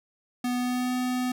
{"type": "tone with pitch glide", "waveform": "square", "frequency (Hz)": [246.9, 251.1], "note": ["B3", "B3"], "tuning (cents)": [0, 29], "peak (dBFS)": -26, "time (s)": [0.44, 1.32], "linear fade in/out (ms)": 5, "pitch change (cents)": 29, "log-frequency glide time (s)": [0.56, 0.93], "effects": []}